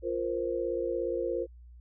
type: chord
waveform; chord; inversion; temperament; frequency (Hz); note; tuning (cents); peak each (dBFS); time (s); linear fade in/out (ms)
sine; F suspended fourth; none; equal; 349.2 / 466.2 / 523.3; F4 / Bb4 / C5; 0 / 0 / 0; -33 / -33 / -33; 0.02-1.47; 50
effects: added 60 Hz sine -48 dBFS peak until 1.8 s